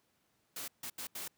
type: noise bursts at uneven times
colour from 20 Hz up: white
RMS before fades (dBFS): -42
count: 4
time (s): 0.56-0.68 / 0.83-0.9 / 0.98-1.07 / 1.15-1.28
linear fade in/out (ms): 5
effects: pink hiss -75 dBFS RMS until 1.37 s + high-pass 100 Hz 12 dB/octave